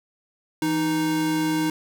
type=tone pair together; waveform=square; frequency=164.09 / 311.1 Hz; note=E3 / D#4; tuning=-8 / 0 cents; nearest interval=major seventh; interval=1108 cents; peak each=-31 / -22 dBFS; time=0.62-1.7 s; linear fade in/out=2 ms; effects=10-bit